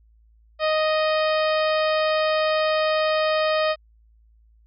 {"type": "harmonic tone", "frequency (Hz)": 622.3, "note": "D#5", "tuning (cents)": 0, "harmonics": [1, 2, 3, 4, 5, 6, 7, 8], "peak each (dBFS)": [-20, -26, -30, -32, -34, -36, -37, -38], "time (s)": [0.59, 3.76], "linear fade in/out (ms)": 50, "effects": ["added 55 Hz sine -53 dBFS peak until 4.66 s"]}